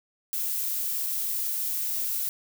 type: noise with dropouts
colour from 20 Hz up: violet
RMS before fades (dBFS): -29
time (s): 0.33-2.29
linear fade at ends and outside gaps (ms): 0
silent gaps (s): 1.063-1.067
effects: none